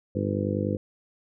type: harmonic tone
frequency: 50.1 Hz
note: G1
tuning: 38 cents sharp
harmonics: 2 / 3 / 4 / 5 / 6 / 7 / 8 / 9 / 10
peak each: -30 / -37 / -30 / -37 / -32 / -34 / -39 / -36 / -32 dBFS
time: 0.15-0.77 s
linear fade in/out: 5 ms
effects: none